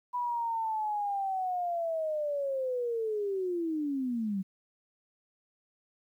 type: linear sweep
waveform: sine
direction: down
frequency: 987.8 to 185 Hz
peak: -29 dBFS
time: 0.13-4.43 s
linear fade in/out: 20 ms
effects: 11-bit